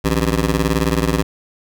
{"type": "ring-modulated tone", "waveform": "15% pulse", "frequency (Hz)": 110, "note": "A2", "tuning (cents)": 0, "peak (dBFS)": -6, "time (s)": [0.04, 1.23], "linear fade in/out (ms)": 5, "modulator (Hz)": 45.7, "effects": []}